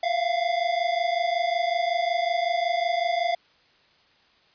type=tone pair together; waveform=square; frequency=679 / 704.4 Hz; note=F5 / F5; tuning=-49 / +15 cents; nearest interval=minor second; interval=64 cents; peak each=-26 dBFS; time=0.03-3.35 s; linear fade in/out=5 ms; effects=white hiss -60 dBFS RMS until 4.54 s + resampled to 11025 Hz